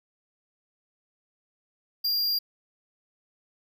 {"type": "tone", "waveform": "square", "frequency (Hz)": 4786, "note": "D8", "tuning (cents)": 32, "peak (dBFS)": -24, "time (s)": [2.04, 2.39], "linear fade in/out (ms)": 10, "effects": []}